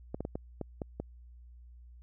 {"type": "clicks", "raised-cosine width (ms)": 2, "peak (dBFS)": -22, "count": 7, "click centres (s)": [0.145, 0.206, 0.251, 0.355, 0.613, 0.818, 1], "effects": ["added 60 Hz sine -50 dBFS peak until 2.02 s"]}